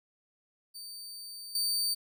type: tone with level steps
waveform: sawtooth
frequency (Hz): 4600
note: D8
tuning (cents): -37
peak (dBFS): -39 / -25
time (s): 0.74-1.95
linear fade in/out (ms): 20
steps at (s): 1.55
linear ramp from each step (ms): 2
effects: none